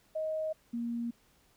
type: tone pair in turn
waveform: sine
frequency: 628 / 235.2 Hz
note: D#5 / A#3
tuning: +16 / +16 cents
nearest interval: octave + perfect fourth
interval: 1700 cents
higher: first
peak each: -31 / -32 dBFS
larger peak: first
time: 0.15-0.53 / 0.73-1.11 s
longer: neither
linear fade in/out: 10 ms
effects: pink hiss -67 dBFS RMS until 1.56 s